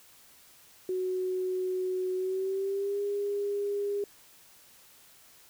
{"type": "tone with pitch glide", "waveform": "sine", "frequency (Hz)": [370, 405.8], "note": ["F#4", "G#4"], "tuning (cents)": [0, -40], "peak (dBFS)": -28, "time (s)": [0.89, 4.04], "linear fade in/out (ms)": 2, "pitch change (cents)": 160, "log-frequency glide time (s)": [2.15, 3.01], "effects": ["white hiss -57 dBFS RMS until 5.49 s"]}